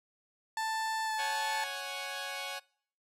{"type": "tone with pitch glide", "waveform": "30% pulse", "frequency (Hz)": [884, 871.3], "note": ["A5", "A5"], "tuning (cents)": [8, -17], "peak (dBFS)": -29, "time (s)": [0.57, 1.64], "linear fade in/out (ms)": 2, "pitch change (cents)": -25, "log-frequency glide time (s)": [1.04, 1.13]}
{"type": "chord", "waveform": "10% pulse", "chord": "C# suspended fourth", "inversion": "none", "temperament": "equal", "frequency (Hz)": [554.4, 740, 830.6], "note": ["C#5", "F#5", "G#5"], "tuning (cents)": [0, 0, 0], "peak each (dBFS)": -33, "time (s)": [1.18, 2.6], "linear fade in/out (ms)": 20}
{"effects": ["noise-tail reverb RT60 0.6 s tail -25 dB re dry", "low-pass 11000 Hz 12 dB/octave"]}